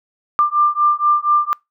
sine beating tone pair, 1188 / 1192.2 Hz, D6 / D6, +20 / +26 cents, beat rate 4.2 Hz, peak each -15 dBFS, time 0.39-1.53 s, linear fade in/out 0 ms, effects noise-tail reverb RT60 0.2 s tail -26 dB re dry

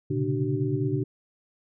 sine tone cluster, 117.3 / 132.8 / 142.2 / 297.2 / 381.3 Hz, A#2 / C3 / C#3 / D4 / G4, +11 / +26 / +45 / +21 / -48 cents, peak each -30 dBFS, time 0.1-1.04 s, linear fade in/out 10 ms, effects none

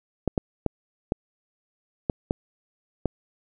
clicks, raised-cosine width 2 ms, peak -9 dBFS, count 7, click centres 0.277 / 0.378 / 0.663 / 1.121 / 2.098 / 2.309 / 3.057 s, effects none

